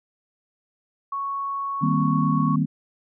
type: tone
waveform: sine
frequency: 1108.7 Hz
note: C#6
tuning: in tune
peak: -25 dBFS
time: 1.12-2.56 s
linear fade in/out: 5 ms
type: chord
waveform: sine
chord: C minor seventh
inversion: first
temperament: equal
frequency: 155.56 / 196 / 233.1 / 261.6 Hz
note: Eb3 / G3 / Bb3 / C4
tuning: 0 / 0 / 0 / 0 cents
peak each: -22 / -26 / -25 / -25 dBFS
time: 1.81-2.66 s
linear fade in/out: 20 ms
effects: none